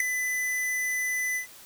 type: tone with ADSR envelope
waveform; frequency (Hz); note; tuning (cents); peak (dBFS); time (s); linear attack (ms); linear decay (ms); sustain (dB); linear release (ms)
square; 2004; B6; +25; -17; 0-1.47; 4; 3; -10; 110
effects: white hiss -49 dBFS RMS until 1.65 s